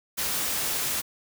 white noise, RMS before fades -28 dBFS, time 0.17-1.02 s, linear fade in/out 20 ms, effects none

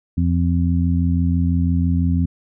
harmonic tone, 86 Hz, F2, 26 cents flat, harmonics 1 / 2 / 3, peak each -17 / -20 / -22 dBFS, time 0.17-2.26 s, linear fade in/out 10 ms, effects none

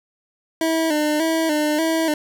25% pulse tone with vibrato, 312.5 Hz, D#4, 8 cents sharp, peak -14 dBFS, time 0.61-2.14 s, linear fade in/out 2 ms, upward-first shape square, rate 1.7 Hz, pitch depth 64 cents each way, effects none

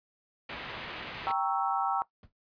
white low-pass noise, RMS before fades -41 dBFS, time 0.49-1.32 s, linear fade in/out 5 ms, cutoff 3200 Hz, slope 24 dB/octave
sine chord, G diminished seventh, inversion none, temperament equal, 784 / 932.3 / 1108.7 / 1318.5 Hz, G5 / Bb5 / Db6 / Fb6, 0 / 0 / 0 / 0 cents, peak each -30 / -33 / -35 / -32 dBFS, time 1.27-2.02 s, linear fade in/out 0 ms
brown noise with exponential decay, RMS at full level -44 dBFS, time 2.23-2.32 s, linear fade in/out 2 ms, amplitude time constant 19 ms
effects noise-tail reverb RT60 0.1 s tail -17 dB re dry + resampled to 11025 Hz

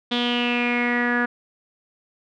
sawtooth tone with low-pass filter sweep, 241.8 Hz, B3, 36 cents flat, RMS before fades -22 dBFS, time 0.11-1.26 s, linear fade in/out 10 ms, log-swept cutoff 3500 to 1600 Hz, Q 7.8, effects none

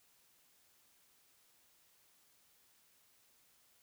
silence, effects white hiss -70 dBFS RMS until 3.82 s

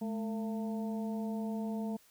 harmonic tone with a mistuned harmonic, 225.5 Hz, A3, 43 cents sharp, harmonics 1 / 2 / 3 / 4, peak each -34 / -44 / -45 / -49 dBFS, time 0.01-1.97 s, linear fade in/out 10 ms, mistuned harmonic 1, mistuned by -79 cents, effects white hiss -64 dBFS RMS until 2.1 s

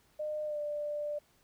sine tone with pitch glide, 607 to 591.4 Hz, D#5 to D5, -43 to +12 cents, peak -33 dBFS, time 0.19-1.19 s, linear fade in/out 10 ms, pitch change -45 cents, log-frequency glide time 0.45-0.59 s, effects pink hiss -68 dBFS RMS until 1.43 s

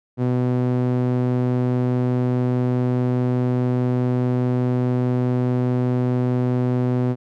sawtooth tone with band-pass filter, 124.8 Hz, B2, 19 cents sharp, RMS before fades -20 dBFS, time 0.17-7.16 s, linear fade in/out 50 ms, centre 250 Hz, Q 0.83, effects none

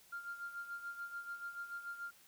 sine tone with tremolo, 1396.9 Hz, F6, in tune, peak -39 dBFS, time 0.12-2.11 s, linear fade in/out 10 ms, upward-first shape sine, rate 6.9 Hz, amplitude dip 70%, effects tanh soft clip ceiling -36 dBFS + white hiss -64 dBFS RMS until 2.27 s

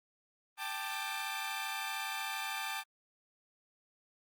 15% pulse chord, G suspended second, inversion none, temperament equal with one note detuned, 784 / 880 / 1192.4 Hz, G5 / A5 / D6, 0 / 0 / +26 cents, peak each -35 / -34 / -35 dBFS, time 0.57-2.84 s, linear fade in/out 50 ms, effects Opus 32 kbps

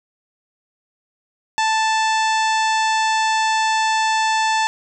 harmonic tone, 880 Hz, A5, in tune, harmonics 1 / 2 / 3 / 4 / 5 / 6 / 7 / 8 / 9, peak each -17 / -23 / -27 / -29 / -31 / -33 / -34 / -35 / -36 dBFS, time 1.58-4.67 s, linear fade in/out 0 ms, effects none

